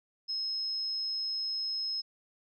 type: tone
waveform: sine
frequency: 5160 Hz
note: E8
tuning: 38 cents flat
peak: -31 dBFS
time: 0.28-2.02 s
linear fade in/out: 20 ms
effects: none